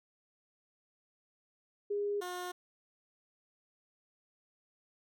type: tone pair in turn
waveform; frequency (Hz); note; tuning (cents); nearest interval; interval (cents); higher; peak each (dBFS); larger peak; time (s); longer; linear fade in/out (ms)
sine / 15% pulse; 408.8 / 359.1; G#4 / F4; -27 / +48; major second; 225; first; -31 / -32; first; 1.9-2.21 / 2.21-2.52; neither; 10
effects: none